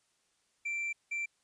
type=tone bursts at uneven times; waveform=triangle; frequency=2349 Hz; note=D7; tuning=in tune; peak=-31 dBFS; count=2; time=0.65-0.93 / 1.11-1.26 s; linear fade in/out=10 ms; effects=white hiss -74 dBFS RMS until 1.43 s + resampled to 22050 Hz